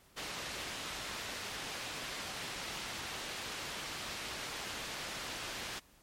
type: low-pass noise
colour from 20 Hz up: white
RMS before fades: -42 dBFS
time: 0.16-5.8 s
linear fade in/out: 20 ms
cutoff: 4200 Hz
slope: 12 dB/octave
effects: pink hiss -64 dBFS RMS until 6.02 s + MP3 64 kbps